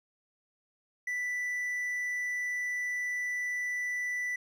triangle tone, 1977 Hz, B6, 1 cent sharp, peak -29 dBFS, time 1.07-4.36 s, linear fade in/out 5 ms, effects none

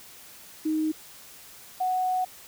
sine tone pair in turn, 312.1 / 739.3 Hz, D#4 / F#5, +5 / -2 cents, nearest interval octave + minor third, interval 1493 cents, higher second, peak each -23 dBFS, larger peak neither, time 0.65-0.92 / 1.8-2.25 s, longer second, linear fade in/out 10 ms, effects white hiss -48 dBFS RMS until 2.47 s

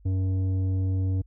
triangle tone with tanh clipping, 94.2 Hz, F#2, 32 cents sharp, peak -24 dBFS, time 0.05-1.22 s, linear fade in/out 10 ms, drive 13 dB, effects added 50 Hz sine -51 dBFS peak until 1.26 s

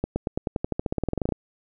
accelerating click train, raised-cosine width 2 ms, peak -11 dBFS, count 20, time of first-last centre 0.04-1.323 s, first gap 120 ms, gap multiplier 0.93, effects none

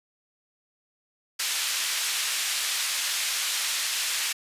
pink band-pass noise, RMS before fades -28 dBFS, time 1.39-4.33 s, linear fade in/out 10 ms, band 2300 to 11000 Hz, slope 12 dB/octave, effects resampled to 32000 Hz

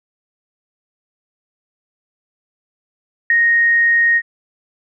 sine tone with ADSR envelope, 1864.7 Hz, A#6, in tune, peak -7 dBFS, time 3.3-4.22 s, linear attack 3 ms, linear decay 3 ms, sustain -3 dB, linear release 54 ms, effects none

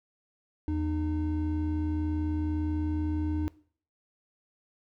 triangle tone pair together, 81.14 / 305.1 Hz, E2 / D#4, -27 / -34 cents, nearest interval octave + major seventh, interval 2293 cents, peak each -28 dBFS, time 0.68-3.48 s, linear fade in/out 0 ms, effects noise-tail reverb RT60 0.5 s tail -20 dB re dry

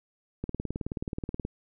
click train, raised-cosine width 3 ms, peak -19 dBFS, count 20, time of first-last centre 0.44-1.451 s, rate 18.8 Hz, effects none

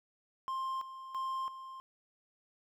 triangle tone with tremolo, 1055 Hz, C6, 14 cents sharp, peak -32 dBFS, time 0.48-1.8 s, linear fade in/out 0 ms, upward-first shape square, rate 1.5 Hz, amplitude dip 70%, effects none

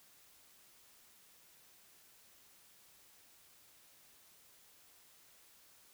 silence, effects white hiss -64 dBFS RMS until 5.93 s

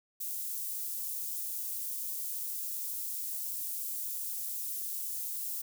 white high-pass noise, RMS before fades -37 dBFS, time 0.2-5.62 s, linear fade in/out 10 ms, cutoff 10000 Hz, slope 12 dB/octave, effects none

